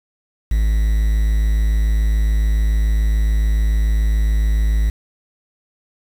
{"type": "tone with quantisation", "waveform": "triangle", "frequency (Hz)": 53.5, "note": "A1", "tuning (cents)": -48, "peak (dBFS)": -11, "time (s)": [0.51, 4.9], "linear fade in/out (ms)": 5, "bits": 6, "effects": []}